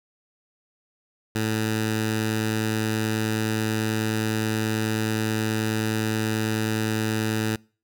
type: tone with notch filter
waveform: 10% pulse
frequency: 109.4 Hz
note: A2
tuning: 9 cents flat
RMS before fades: -25 dBFS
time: 1.35-7.56 s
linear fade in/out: 5 ms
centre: 620 Hz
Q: 1.4
effects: noise-tail reverb RT60 0.4 s tail -26 dB re dry